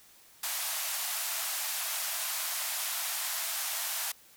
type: band-pass noise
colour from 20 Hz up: white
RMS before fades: -34 dBFS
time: 0.43-4.12 s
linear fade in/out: 5 ms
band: 620 to 16000 Hz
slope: 96 dB/octave
effects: white hiss -58 dBFS RMS until 4.36 s